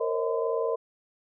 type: tone cluster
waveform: sine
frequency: 460 / 524 / 550 / 633 / 1020 Hz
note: A#4 / C5 / C#5 / D#5 / C6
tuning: -23 / +2 / -14 / +30 / -44 cents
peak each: -27 / -35 / -34 / -32 / -35 dBFS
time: 0-0.76 s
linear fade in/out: 10 ms
effects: none